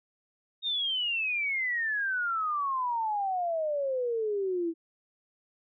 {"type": "exponential sweep", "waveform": "sine", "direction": "down", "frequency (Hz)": [3729, 324], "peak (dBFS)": -27, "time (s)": [0.62, 4.74], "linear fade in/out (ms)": 50, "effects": []}